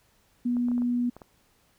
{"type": "tone", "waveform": "sine", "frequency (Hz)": 243.1, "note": "B3", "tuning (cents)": -27, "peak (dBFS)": -23, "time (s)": [0.45, 1.1], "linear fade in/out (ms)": 10}
{"type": "clicks", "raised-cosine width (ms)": 1, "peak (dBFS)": -30, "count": 7, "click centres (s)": [0.568, 0.685, 0.716, 0.78, 0.82, 1.166, 1.218]}
{"effects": ["pink hiss -65 dBFS RMS until 1.78 s"]}